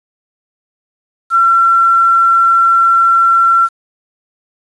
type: tone with quantisation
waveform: sine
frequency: 1357 Hz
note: E6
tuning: 50 cents sharp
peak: -6 dBFS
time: 1.3-3.69 s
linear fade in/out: 50 ms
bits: 6
effects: resampled to 24000 Hz